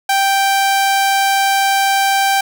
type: tone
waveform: sawtooth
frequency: 784 Hz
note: G5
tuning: in tune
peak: -8 dBFS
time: 0.09-2.41 s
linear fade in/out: 5 ms
effects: none